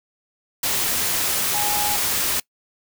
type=tone in noise; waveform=sine; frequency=830.6 Hz; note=G#5; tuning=in tune; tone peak=-25 dBFS; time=1.54-1.96 s; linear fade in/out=5 ms; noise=white; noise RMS=-22 dBFS; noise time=0.63-2.4 s; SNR=-6 dB; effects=noise-tail reverb RT60 0.1 s tail -23 dB re dry